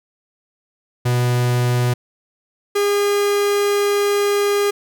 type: tone pair in turn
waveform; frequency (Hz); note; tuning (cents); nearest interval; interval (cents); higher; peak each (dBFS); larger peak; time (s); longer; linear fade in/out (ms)
45% pulse; 123 / 407.1; B2 / G#4; -7 / -35; octave + major sixth; 2072; second; -15; neither; 1.05-1.94 / 2.75-4.71; second; 10
effects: none